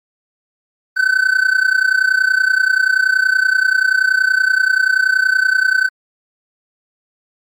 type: tone with amplitude modulation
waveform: triangle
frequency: 1523 Hz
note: F#6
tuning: 50 cents sharp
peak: -6 dBFS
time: 0.96-5.89 s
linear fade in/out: 20 ms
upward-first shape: sine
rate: 30.5 Hz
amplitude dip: 85%
effects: Opus 32 kbps